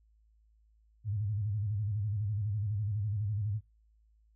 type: tone with vibrato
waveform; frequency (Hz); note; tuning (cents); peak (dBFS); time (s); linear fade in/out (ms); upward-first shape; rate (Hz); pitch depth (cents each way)
sine; 103.83; G#2; 0; -30; 1.04-3.61; 50; square; 12; 95
effects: noise-tail reverb RT60 0.2 s tail -25 dB re dry + added 54 Hz sine -63 dBFS peak until 4.35 s